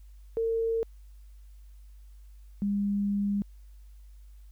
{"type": "tone pair in turn", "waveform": "sine", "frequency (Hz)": [454.2, 201.9], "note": ["A#4", "G#3"], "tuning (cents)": [-45, -49], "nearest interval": "octave + major second", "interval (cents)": 1404, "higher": "first", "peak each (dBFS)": -25, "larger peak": "neither", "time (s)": [[0.37, 0.83], [2.62, 3.42]], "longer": "second", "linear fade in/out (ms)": 0, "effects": ["added 50 Hz sine -47 dBFS peak until 4.51 s", "white hiss -70 dBFS RMS until 4.51 s"]}